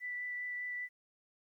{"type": "tone with vibrato", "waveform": "sine", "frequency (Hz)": 1975.5, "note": "B6", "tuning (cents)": 0, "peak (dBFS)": -37, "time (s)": [0, 0.89], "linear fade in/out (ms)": 50, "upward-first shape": "triangle", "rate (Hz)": 5, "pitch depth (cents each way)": 10, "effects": ["12-bit"]}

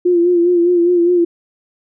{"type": "tone with vibrato", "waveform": "sine", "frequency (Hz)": 349.2, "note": "F4", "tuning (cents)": 0, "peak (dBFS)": -9, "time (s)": [0.05, 1.25], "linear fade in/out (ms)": 10, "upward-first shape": "sine", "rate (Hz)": 4.9, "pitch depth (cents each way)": 46, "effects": []}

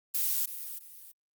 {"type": "noise with echo", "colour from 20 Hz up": "violet", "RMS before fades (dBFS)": -29, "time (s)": [0.14, 0.46], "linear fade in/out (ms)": 10, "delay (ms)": 330, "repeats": 2, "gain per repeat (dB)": -10, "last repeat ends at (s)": 1.12, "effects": ["Opus 48 kbps"]}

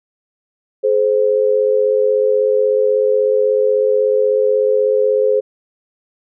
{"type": "tone pair together", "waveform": "sine", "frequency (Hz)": [424.5, 520.8], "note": ["G#4", "C5"], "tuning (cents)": [38, -8], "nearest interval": "major third", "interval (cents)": 354, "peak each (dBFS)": -14, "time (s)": [0.83, 5.41], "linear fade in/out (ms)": 20, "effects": []}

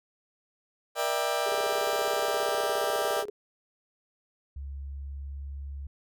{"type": "chord", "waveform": "30% pulse", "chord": "E half-diminished seventh", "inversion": "second", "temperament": "just", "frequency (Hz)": [474.7, 593.3, 659.3, 791.1], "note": ["Bb4", "D5", "E5", "G5"], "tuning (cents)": [31, 18, 0, 16], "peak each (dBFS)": [-31, -28, -30, -30], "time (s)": [0.95, 3.25], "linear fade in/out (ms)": 50}
{"type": "tone with tremolo", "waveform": "sine", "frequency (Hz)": 415.3, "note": "G#4", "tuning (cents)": 0, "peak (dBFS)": -31, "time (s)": [1.46, 3.3], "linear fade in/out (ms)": 5, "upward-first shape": "square", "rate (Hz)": 17, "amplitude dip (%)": 80}
{"type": "tone with pitch glide", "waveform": "sine", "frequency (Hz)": [69.3, 69.74], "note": ["C#2", "C#2"], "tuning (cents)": [0, 11], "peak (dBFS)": -35, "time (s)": [4.56, 5.87], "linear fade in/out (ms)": 5, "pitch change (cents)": 11, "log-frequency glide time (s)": [4.8, 5.47]}
{"effects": []}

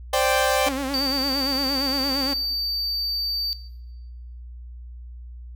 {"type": "chord", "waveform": "sawtooth", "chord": "C suspended second", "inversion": "none", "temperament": "equal", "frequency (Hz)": [523.3, 587.3, 784], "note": ["C5", "D5", "G5"], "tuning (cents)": [0, 0, 0], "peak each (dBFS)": -19, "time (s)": [0.13, 0.69], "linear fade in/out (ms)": 5}
{"type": "tone with vibrato", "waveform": "sawtooth", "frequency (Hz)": 271.7, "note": "C#4", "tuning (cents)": -35, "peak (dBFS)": -21, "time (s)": [0.66, 2.34], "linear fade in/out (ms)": 10, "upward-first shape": "sine", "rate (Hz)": 8.7, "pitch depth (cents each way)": 82}
{"type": "tone", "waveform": "triangle", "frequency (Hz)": 4614, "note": "D8", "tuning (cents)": -31, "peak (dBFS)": -21, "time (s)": [0.94, 3.53], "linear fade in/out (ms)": 0}
{"effects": ["noise-tail reverb RT60 1.0 s tail -18 dB re dry", "added 60 Hz sine -36 dBFS peak until 5.55 s"]}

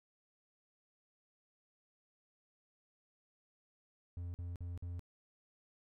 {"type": "tone bursts", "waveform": "triangle", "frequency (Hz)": 87.31, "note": "F2", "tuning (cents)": 0, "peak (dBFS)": -38, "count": 4, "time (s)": [4.17, 4.994], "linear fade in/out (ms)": 0, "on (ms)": 170, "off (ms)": 48, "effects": []}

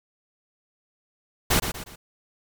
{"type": "noise with echo", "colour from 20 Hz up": "pink", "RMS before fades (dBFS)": -20, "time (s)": [1.5, 1.6], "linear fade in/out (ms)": 10, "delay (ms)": 120, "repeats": 3, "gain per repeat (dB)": -8, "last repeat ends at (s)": 1.96, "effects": []}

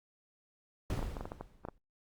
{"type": "noise with exponential decay", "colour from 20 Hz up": "brown", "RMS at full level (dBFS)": -31, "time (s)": [0.9, 1.78], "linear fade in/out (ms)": 1, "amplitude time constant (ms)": 190}
{"type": "clicks", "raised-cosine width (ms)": 1, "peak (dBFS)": -26, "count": 9, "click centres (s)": [0.992, 1.028, 1.168, 1.209, 1.255, 1.319, 1.41, 1.651, 1.686]}
{"effects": ["Opus 48 kbps"]}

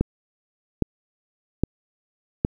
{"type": "click train", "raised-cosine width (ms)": 3, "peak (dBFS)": -6, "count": 4, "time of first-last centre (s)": [0.01, 2.449], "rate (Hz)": 1.23, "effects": ["8-bit"]}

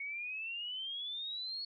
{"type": "exponential sweep", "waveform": "sine", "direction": "up", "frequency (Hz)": [2211, 4400], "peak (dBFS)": -38, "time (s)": [0, 1.65], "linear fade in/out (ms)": 5, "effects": []}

